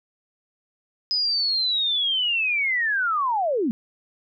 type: linear sweep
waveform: sine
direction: down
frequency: 5050 to 205.1 Hz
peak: -20 dBFS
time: 1.11-3.71 s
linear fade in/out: 0 ms
effects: none